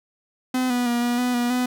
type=tone with pitch steps; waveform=45% pulse; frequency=255 / 245.3 / 239.1 / 241.4 / 247.8 / 241.4 / 249.5 Hz; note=C4 / B3 / A#3 / B3 / B3 / B3 / B3; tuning=-44 / -12 / +44 / -39 / +6 / -39 / +18 cents; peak=-20 dBFS; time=0.54-1.66 s; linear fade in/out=5 ms; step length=160 ms; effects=none